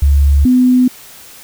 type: tone pair in turn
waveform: sine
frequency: 70.7 / 251.9 Hz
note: C#2 / B3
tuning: +35 / +34 cents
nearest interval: octave + minor seventh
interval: 2199 cents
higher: second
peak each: -6 dBFS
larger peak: neither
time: 0.02-0.45 / 0.45-0.88 s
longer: neither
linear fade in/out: 5 ms
effects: white hiss -37 dBFS RMS until 1.43 s